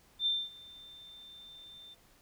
sine tone with ADSR envelope, 3576 Hz, A7, 27 cents sharp, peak -26 dBFS, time 0.19-1.95 s, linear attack 72 ms, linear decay 230 ms, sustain -23 dB, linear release 20 ms, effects pink hiss -64 dBFS RMS until 2.21 s

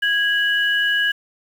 sine tone pair together, 1652 / 2944 Hz, G#6 / F#7, -10 / -9 cents, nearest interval minor seventh, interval 1001 cents, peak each -17 / -22 dBFS, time 0.02-1.12 s, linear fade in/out 10 ms, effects 7-bit

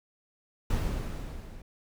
brown noise with level ramp, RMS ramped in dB -26 to -46 dBFS, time 0.7-1.62 s, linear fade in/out 5 ms, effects none

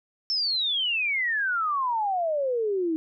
sine exponential sweep, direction down, 5400 to 311.1 Hz, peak -23 dBFS, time 0.3-2.96 s, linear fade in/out 0 ms, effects none

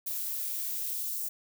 violet noise with high-pass filter sweep, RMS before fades -34 dBFS, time 0.06-1.29 s, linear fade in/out 10 ms, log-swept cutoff 330 to 6400 Hz, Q 0.87, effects none

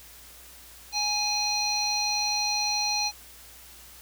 harmonic tone, 830.6 Hz, G#5, in tune, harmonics 1 / 3 / 5 / 7, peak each -31 / -33 / -27 / -31 dBFS, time 0.92-3.12 s, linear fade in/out 50 ms, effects added 60 Hz sine -55 dBFS peak until 4.01 s + white hiss -49 dBFS RMS until 4.01 s

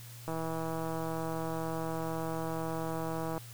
click train, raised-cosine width 1 ms, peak -23 dBFS, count 503, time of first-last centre 0.28-3.379 s, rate 162 Hz, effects added 118 Hz sine -47 dBFS peak until 3.53 s + white hiss -52 dBFS RMS until 3.53 s

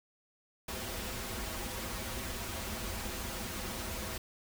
pink noise with comb filter, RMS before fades -39 dBFS, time 0.68-4.18 s, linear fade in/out 5 ms, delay 6.8 ms, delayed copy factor -0.75, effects none

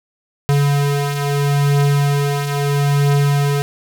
square beating tone pair, 141.9 / 142.66 Hz, C#3 / D3, +41 / -50 cents, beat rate 0.76 Hz, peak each -22 / -15 dBFS, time 0.49-3.62 s, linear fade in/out 0 ms, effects none

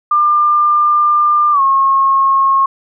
sine tone with pitch glide, 1197 to 1085 Hz, D6 to C#6, +33 to -37 cents, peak -8 dBFS, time 0.11-2.66 s, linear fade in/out 5 ms, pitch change -170 cents, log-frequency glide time 1.52-1.61 s, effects none

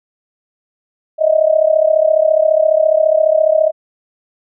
sine tone with amplitude modulation, 629 Hz, D#5, 19 cents sharp, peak -5 dBFS, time 1.18-3.72 s, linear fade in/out 50 ms, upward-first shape sine, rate 34.6 Hz, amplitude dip 85%, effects none

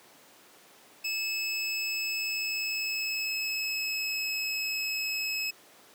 25% pulse tone with pitch glide, 2600 to 2578 Hz, E7 to E7, -24 to -39 cents, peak -26 dBFS, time 1.04-5.51 s, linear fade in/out 10 ms, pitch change -15 cents, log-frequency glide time 2.08-4.3 s, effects pink hiss -55 dBFS RMS until 5.94 s + high-pass 300 Hz 12 dB/octave

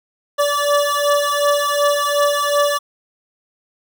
25% pulse beating tone pair, 577 / 579.7 Hz, D5 / D5, -31 / -23 cents, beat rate 2.7 Hz, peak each -14 dBFS, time 0.38-2.79 s, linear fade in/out 20 ms, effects none

